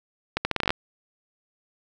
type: accelerating click train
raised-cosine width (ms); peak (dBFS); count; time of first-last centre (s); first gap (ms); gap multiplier
0.3; -7; 10; 0.37-0.705; 80; 0.79
effects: none